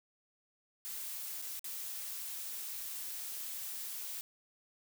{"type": "noise with dropouts", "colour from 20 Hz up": "blue", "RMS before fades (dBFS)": -42, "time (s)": [0.85, 4.21], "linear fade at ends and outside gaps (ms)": 0, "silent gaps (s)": [[1.417, 1.423], [1.594, 1.643]], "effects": []}